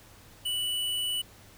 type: tone with hard clipping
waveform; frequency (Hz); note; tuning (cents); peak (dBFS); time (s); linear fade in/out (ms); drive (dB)
sine; 2960; F#7; 0; -29; 0.45-1.22; 10; 16
effects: added 100 Hz sine -57 dBFS peak until 1.57 s + pink hiss -54 dBFS RMS until 1.57 s